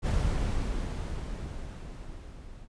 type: noise with level ramp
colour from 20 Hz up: brown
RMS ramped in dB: -25 to -47 dBFS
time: 0.02-2.68 s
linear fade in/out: 50 ms
effects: resampled to 22050 Hz